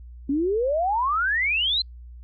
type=exponential sweep; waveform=sine; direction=up; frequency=267.9 to 4186 Hz; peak=-20 dBFS; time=0.29-1.82 s; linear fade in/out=5 ms; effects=added 60 Hz sine -39 dBFS peak until 2.23 s + Opus 48 kbps

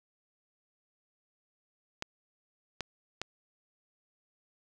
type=clicks; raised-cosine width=0.2 ms; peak=-17 dBFS; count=3; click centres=2.024 / 2.807 / 3.216 s; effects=none

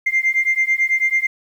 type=beating tone pair; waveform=sine; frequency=2093 / 2102.1 Hz; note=C7 / C7; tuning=0 / +8 cents; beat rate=9.1 Hz; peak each=-17 dBFS; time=0.06-1.27 s; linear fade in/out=10 ms; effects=tanh soft clip ceiling -9 dBFS + 8-bit

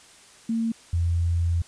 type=tone pair in turn; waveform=sine; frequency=227.4 / 85.18 Hz; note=A#3 / F2; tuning=-43 / -43 cents; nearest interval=octave + perfect fourth; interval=1700 cents; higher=first; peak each=-22 / -20 dBFS; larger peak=second; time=0.49-0.72 / 0.93-1.62 s; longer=second; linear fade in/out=5 ms; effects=white hiss -51 dBFS RMS until 1.67 s + resampled to 22050 Hz

